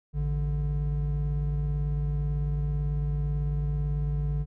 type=tone pair together; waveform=triangle; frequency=54.76 / 146.2 Hz; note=A1 / D3; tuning=-8 / -7 cents; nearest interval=octave + perfect fourth; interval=1701 cents; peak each=-26 / -26 dBFS; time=0.13-4.46 s; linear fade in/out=50 ms; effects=none